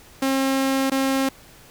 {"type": "tone with dropouts", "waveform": "sawtooth", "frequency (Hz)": 268.5, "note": "C4", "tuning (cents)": 45, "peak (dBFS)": -15, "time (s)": [0.22, 1.29], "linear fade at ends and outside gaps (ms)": 5, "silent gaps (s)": [0.9, 0.917], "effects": ["pink hiss -48 dBFS RMS until 1.7 s"]}